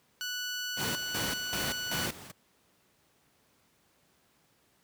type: tone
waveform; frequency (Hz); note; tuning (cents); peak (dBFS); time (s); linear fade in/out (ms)
15% pulse; 1480; F#6; 0; -27; 0.21-2.06; 0
type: noise with tremolo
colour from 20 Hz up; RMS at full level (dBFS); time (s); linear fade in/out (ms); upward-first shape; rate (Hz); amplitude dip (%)
pink; -33; 0.76-2.32; 50; square; 2.6; 80
effects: pink hiss -68 dBFS RMS until 4.83 s + high-pass 100 Hz 12 dB/octave